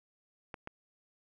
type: clicks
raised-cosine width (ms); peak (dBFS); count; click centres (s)
0.5; -26; 2; 0.542 / 0.674
effects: none